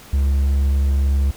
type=tone; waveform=triangle; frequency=69 Hz; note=C#2; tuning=7 cents flat; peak=-12 dBFS; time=0.13-1.31 s; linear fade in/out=5 ms; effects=pink hiss -42 dBFS RMS until 1.36 s